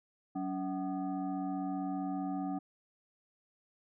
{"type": "tone with frequency modulation", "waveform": "sine", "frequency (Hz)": 282.6, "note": "C#4", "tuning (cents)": 34, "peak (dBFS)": -33, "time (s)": [0.35, 2.59], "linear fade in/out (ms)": 10, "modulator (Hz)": 470, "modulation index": 1, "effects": []}